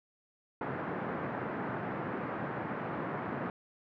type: band-pass noise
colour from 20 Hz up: pink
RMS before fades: -37 dBFS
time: 0.61-3.5 s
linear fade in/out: 2 ms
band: 130 to 1700 Hz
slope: 24 dB/octave
effects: none

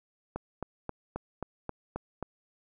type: click train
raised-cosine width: 1 ms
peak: -20 dBFS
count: 8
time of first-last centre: 0.36-2.227 s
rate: 3.75 Hz
effects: none

